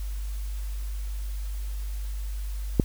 click, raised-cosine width 3 ms, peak -4 dBFS, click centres 2.798 s, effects added 50 Hz sine -29 dBFS peak until 2.84 s + white hiss -49 dBFS RMS until 2.84 s

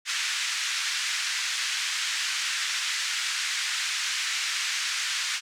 pink band-pass noise, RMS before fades -29 dBFS, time 0.05-5.41 s, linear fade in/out 50 ms, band 1600 to 7400 Hz, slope 24 dB/octave, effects none

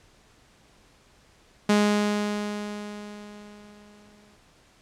sawtooth tone with exponential decay, 207.7 Hz, G#3, in tune, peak -13 dBFS, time 1.69-4.36 s, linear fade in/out 5 ms, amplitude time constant 580 ms, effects pink hiss -58 dBFS RMS until 4.81 s + low-pass 8000 Hz 12 dB/octave

